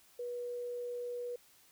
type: tone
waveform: sine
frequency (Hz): 485.8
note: B4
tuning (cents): -29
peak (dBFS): -37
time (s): 0.19-1.36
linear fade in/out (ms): 5
effects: white hiss -64 dBFS RMS until 1.71 s